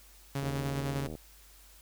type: tone with tremolo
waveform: sawtooth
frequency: 138.59 Hz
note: C#3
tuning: in tune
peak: -27 dBFS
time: 0.35-1.07 s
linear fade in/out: 5 ms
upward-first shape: square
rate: 9.9 Hz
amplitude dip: 25%
type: click train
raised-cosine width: 2 ms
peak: -28 dBFS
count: 57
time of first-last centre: 0.43-1.153 s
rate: 77.5 Hz
effects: added 50 Hz sine -57 dBFS peak until 1.81 s + white hiss -58 dBFS RMS until 1.81 s